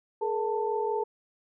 sine tone cluster, 422.6 / 467.8 / 889 Hz, G#4 / A#4 / A5, +30 / +6 / +18 cents, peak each -29 / -32 / -31 dBFS, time 0.21-1.04 s, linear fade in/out 10 ms, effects none

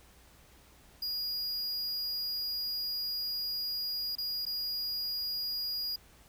square tone with dropouts, 4870 Hz, D#8, 38 cents flat, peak -33 dBFS, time 1.02-5.96 s, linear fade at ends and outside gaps 5 ms, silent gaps 4.154-4.182 / 4.454-4.464 s, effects added 60 Hz sine -62 dBFS peak until 6.28 s + pink hiss -60 dBFS RMS until 6.28 s

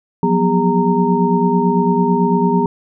sine tone cluster, 176.5 / 185.5 / 243.9 / 405 / 924 Hz, F3 / F#3 / B3 / G#4 / A#5, +19 / +5 / -21 / -43 / -16 cents, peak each -18 dBFS, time 0.23-2.66 s, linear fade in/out 2 ms, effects none

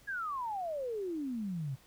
sine exponential sweep, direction down, 1685 to 126.8 Hz, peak -34 dBFS, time 0.07-1.76 s, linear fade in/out 20 ms, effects pink hiss -62 dBFS RMS until 1.86 s

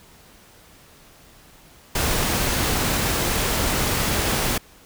pink noise, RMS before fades -22 dBFS, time 1.95-4.58 s, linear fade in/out 5 ms, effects pink hiss -50 dBFS RMS until 4.85 s

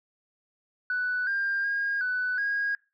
sine tone with pitch steps, 1488 / 1598 / 1626 / 1495 / 1638 Hz, F#6 / G6 / G#6 / F#6 / G#6, +9 / +33 / -37 / +17 / -24 cents, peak -24 dBFS, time 0.9-2.75 s, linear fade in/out 2 ms, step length 370 ms, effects noise-tail reverb RT60 0.3 s tail -23 dB re dry + tanh soft clip ceiling -21 dBFS

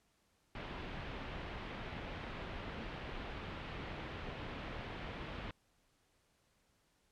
pink low-pass noise, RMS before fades -45 dBFS, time 0.55-5.51 s, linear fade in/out 2 ms, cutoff 3300 Hz, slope 24 dB/octave, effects pink hiss -75 dBFS RMS until 7.11 s + low-pass 11000 Hz 12 dB/octave

